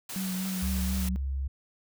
white noise, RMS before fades -38 dBFS, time 0.09-1.09 s, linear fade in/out 5 ms
sine tone with vibrato, 187.1 Hz, F#3, 20 cents sharp, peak -30 dBFS, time 0.16-1.16 s, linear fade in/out 0 ms, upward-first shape sine, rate 4.1 Hz, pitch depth 29 cents each way
sine tone with pitch glide, 69.3 to 67.64 Hz, C#2 to C#2, 0 to -42 cents, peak -28 dBFS, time 0.62-1.48 s, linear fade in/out 10 ms, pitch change -42 cents, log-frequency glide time 0.76-1.3 s
effects none

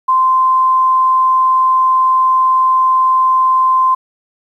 sine tone, 1039 Hz, C6, 12 cents flat, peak -8 dBFS, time 0.08-3.95 s, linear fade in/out 10 ms, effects 8-bit

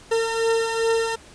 40% pulse beating tone pair, 454 / 456.5 Hz, A#4 / A#4, -46 / -36 cents, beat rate 2.5 Hz, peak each -20 / -25 dBFS, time 0.11-1.16 s, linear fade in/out 10 ms, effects pink hiss -47 dBFS RMS until 1.34 s + resampled to 22050 Hz

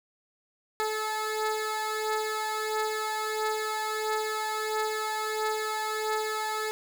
15% pulse beating tone pair, 432 / 433.5 Hz, A4 / A4, -32 / -26 cents, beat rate 1.5 Hz, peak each -23 / -28 dBFS, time 0.8-6.71 s, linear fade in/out 0 ms, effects 9-bit

